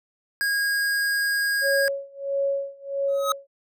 square tone, 1635 Hz, G#6, 28 cents flat, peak -22 dBFS, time 0.41-1.88 s, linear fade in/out 0 ms
sine tone with tremolo, 554.4 Hz, C#5, in tune, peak -20 dBFS, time 1.61-3.47 s, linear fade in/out 50 ms, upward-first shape sine, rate 1.5 Hz, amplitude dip 95%
square tone with exponential growth, 1271 Hz, D#6, 36 cents sharp, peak -18 dBFS, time 3.08-3.32 s, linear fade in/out 2 ms, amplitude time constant 51 ms
effects none

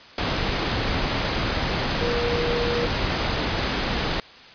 sine tone in noise, 477 Hz, A#4, 40 cents sharp, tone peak -24 dBFS, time 2.01-2.86 s, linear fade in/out 2 ms, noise pink, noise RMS -24 dBFS, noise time 0.18-4.2 s, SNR -3 dB, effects white hiss -45 dBFS RMS until 4.54 s + resampled to 11025 Hz

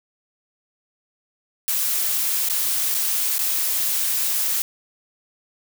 blue noise with dropouts, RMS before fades -22 dBFS, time 1.68-4.62 s, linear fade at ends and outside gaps 0 ms, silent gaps 2.487-2.498 / 2.943-2.948 / 3.382-3.391 s, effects none

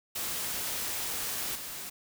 white noise with level steps, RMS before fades -34 / -40 dBFS, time 0.15-1.9 s, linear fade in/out 10 ms, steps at 1.55 s, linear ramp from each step 5 ms, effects none

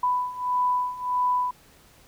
sine beating tone pair, 993 / 994.6 Hz, B5 / B5, +9 / +12 cents, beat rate 1.6 Hz, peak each -27 / -24 dBFS, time 0.03-1.51 s, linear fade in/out 5 ms, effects pink hiss -55 dBFS RMS until 2.07 s

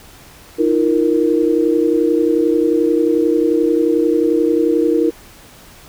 sine chord, Eb suspended second, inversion none, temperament equal with one note detuned, 311.1 / 342.4 / 466.2 Hz, Eb4 / F4 / Bb4, 0 / -34 / 0 cents, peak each -16 dBFS, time 0.58-5.11 s, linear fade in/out 20 ms, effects pink hiss -42 dBFS RMS until 5.88 s

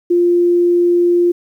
sine tone, 349.2 Hz, F4, in tune, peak -9 dBFS, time 0.1-1.32 s, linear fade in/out 10 ms, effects 8-bit

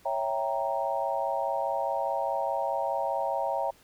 sine chord, C# diminished seventh, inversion none, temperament equal, 554.4 / 659.3 / 784 / 932.3 Hz, C#5 / E5 / G5 / Bb5, 0 / 0 / 0 / 0 cents, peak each -32 dBFS, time 0.05-3.71 s, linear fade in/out 10 ms, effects pink hiss -59 dBFS RMS until 3.83 s

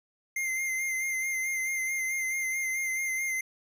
square tone with vibrato, 2093 Hz, C7, in tune, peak -29 dBFS, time 0.36-3.41 s, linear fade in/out 5 ms, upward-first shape sine, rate 4.6 Hz, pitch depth 30 cents each way, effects none

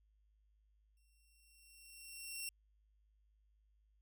10% pulse tone with exponential growth, 2726 Hz, F7, 43 cents flat, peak -32 dBFS, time 0.97-2.49 s, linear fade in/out 1 ms, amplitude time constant 330 ms, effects added 52 Hz sine -70 dBFS peak until 4.01 s

